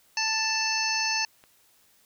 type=harmonic tone; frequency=882 Hz; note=A5; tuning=4 cents sharp; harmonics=1 / 2 / 3 / 5 / 6 / 7; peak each=-32 / -33 / -30 / -31 / -31 / -32 dBFS; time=0.17-1.25 s; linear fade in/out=2 ms
type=clicks; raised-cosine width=0.3 ms; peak=-35 dBFS; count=2; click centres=0.963 / 1.439 s
effects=white hiss -62 dBFS RMS until 2.05 s